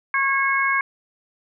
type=harmonic tone; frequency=546 Hz; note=C#5; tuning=26 cents flat; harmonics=2 / 3 / 4; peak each=-22 / -22 / -22 dBFS; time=0.14-0.81 s; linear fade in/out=2 ms; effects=none